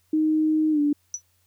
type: tone with pitch glide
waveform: sine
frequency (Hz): 311.1 to 291.9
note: D#4 to D4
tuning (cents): 0 to -10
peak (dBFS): -18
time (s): 0.13-0.93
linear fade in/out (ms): 5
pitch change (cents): -110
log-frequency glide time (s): 0.71-0.8
type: tone with exponential decay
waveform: sine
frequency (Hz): 5920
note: F#8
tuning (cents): 0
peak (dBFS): -22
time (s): 1.14-1.22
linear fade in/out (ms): 1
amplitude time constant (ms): 16
effects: added 90 Hz sine -67 dBFS peak until 1.46 s + white hiss -67 dBFS RMS until 1.46 s